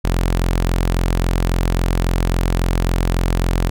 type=tone; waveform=sawtooth; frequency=43.65 Hz; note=F1; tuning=in tune; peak=-11 dBFS; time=0.04-3.7 s; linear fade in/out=10 ms; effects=none